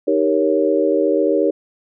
sine chord, Eb dominant seventh, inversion none, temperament equal, 311.1 / 392 / 466.2 / 554.4 Hz, Eb4 / G4 / Bb4 / Db5, 0 / 0 / 0 / 0 cents, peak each -19 dBFS, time 0.07-1.51 s, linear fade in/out 10 ms, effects none

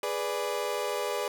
30% pulse chord, G# diminished, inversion none, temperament equal, 415.3 / 493.9 / 587.3 Hz, G#4 / B4 / D5, 0 / 0 / 0 cents, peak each -31 dBFS, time 0.03-1.28 s, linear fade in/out 2 ms, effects none

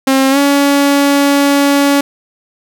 sawtooth tone with pitch glide, 267.5 to 282.3 Hz, C4 to C#4, +38 to +32 cents, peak -4 dBFS, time 0.07-2.01 s, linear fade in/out 5 ms, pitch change +94 cents, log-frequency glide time 0.3-0.38 s, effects none

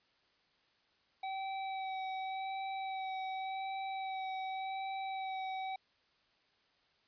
square tone with vibrato, 766 Hz, G5, 40 cents flat, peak -38 dBFS, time 1.23-5.76 s, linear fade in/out 5 ms, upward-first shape sine, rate 0.88 Hz, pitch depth 14 cents each way, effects white hiss -72 dBFS RMS until 7.07 s + resampled to 11025 Hz

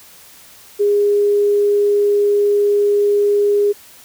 sine tone, 409.7 Hz, G#4, 24 cents flat, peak -11 dBFS, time 0.79-3.73 s, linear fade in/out 20 ms, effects white hiss -43 dBFS RMS until 4.04 s

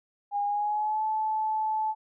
sine tone with pitch glide, 815 to 868.5 Hz, G#5 to A5, -33 to -23 cents, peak -25 dBFS, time 0.31-1.95 s, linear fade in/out 50 ms, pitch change +110 cents, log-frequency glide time 0.45-1.03 s, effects none

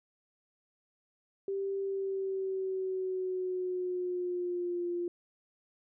sine tone with pitch glide, 392 to 349.2 Hz, G4 to F4, 0 to 0 cents, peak -31 dBFS, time 1.48-5.08 s, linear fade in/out 2 ms, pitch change -200 cents, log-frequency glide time 1.8-4.89 s, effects none

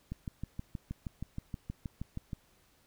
click train, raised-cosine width 5 ms, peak -25 dBFS, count 15, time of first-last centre 0.12-2.332 s, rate 6.33 Hz, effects pink hiss -67 dBFS RMS until 2.86 s

